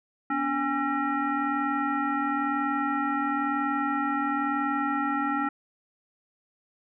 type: tone with frequency modulation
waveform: sine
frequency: 820 Hz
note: G#5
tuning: 22 cents flat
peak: -24 dBFS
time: 0.3-5.49 s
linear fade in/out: 5 ms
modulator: 533 Hz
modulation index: 1.6
effects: none